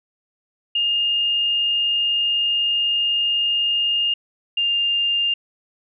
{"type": "tone pair in turn", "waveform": "sine", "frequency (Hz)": [2828, 2805], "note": ["F7", "F7"], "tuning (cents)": [21, 7], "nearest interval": "unison", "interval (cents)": 14, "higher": "first", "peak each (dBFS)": -17, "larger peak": "neither", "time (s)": [[0.75, 4.14], [4.57, 5.34]], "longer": "first", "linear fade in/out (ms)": 5, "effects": []}